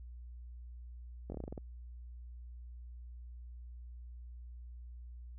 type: slowing click train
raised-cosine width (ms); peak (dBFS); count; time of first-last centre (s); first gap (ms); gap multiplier
2; -29; 9; 1.3-1.578; 21; 1.14
effects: added 60 Hz sine -46 dBFS peak until 5.38 s